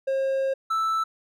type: tone pair in turn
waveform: triangle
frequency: 537 / 1319.2 Hz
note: C5 / E6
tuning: +45 / +1 cents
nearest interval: octave + major third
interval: 1556 cents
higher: second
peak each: -20 dBFS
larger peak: neither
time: 0.07-0.54 / 0.7-1.04 s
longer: first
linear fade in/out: 10 ms
effects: none